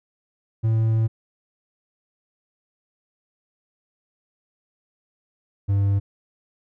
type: tone pair in turn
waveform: triangle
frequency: 111.7 / 99.51 Hz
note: A2 / G2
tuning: +27 / +26 cents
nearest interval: major second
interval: 201 cents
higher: first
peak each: -15 dBFS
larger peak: neither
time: 0.63-1.08 / 5.68-6 s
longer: first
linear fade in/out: 20 ms
effects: none